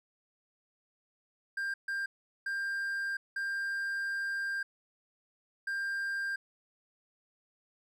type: tone bursts at uneven times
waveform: triangle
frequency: 1593 Hz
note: G6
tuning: 27 cents sharp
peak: -30 dBFS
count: 5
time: 1.57-1.74 / 1.88-2.06 / 2.46-3.17 / 3.36-4.63 / 5.67-6.36 s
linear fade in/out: 5 ms
effects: none